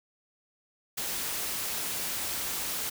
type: noise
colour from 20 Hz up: white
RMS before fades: -33 dBFS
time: 0.97-2.9 s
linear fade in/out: 10 ms
effects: none